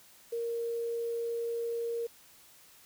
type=tone with quantisation; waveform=sine; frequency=466.2 Hz; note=A#4; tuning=in tune; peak=-31 dBFS; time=0.32-2.07 s; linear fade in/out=10 ms; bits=9; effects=white hiss -58 dBFS RMS until 2.85 s